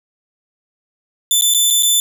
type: tone with dropouts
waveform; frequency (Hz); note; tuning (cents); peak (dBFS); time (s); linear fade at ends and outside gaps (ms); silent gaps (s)
15% pulse; 3520; A7; 0; -4; 1.31-2; 1; 1.411-1.421 / 1.539-1.546 / 1.703-1.707 / 1.825-1.831
effects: none